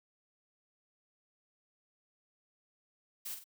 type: noise with echo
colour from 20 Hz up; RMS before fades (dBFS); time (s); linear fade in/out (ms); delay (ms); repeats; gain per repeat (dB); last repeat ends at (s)
blue; -41; 3.25-3.35; 10; 46; 2; -7; 3.442
effects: none